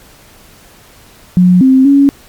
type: tone with pitch steps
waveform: sine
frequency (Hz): 180.5 / 262.6 / 279.4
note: F#3 / C4 / C#4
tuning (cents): -43 / +6 / +14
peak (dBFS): -3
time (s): 1.37-2.09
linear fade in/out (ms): 0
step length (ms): 240
effects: pink hiss -41 dBFS RMS until 2.28 s + MP3 96 kbps